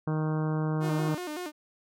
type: harmonic tone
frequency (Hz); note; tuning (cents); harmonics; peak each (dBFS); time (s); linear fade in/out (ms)
155.56; D#3; 0; 1 / 2 / 3 / 4 / 5 / 6 / 7 / 8 / 9 / 10; -27 / -34 / -37 / -42 / -43 / -44 / -43 / -47 / -48 / -50; 0.07-1.15; 5
type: tone with vibrato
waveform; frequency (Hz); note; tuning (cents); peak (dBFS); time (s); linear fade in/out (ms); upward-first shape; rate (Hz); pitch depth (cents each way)
sawtooth; 329.6; E4; 0; -30; 0.8-1.52; 50; square; 5.3; 150
effects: none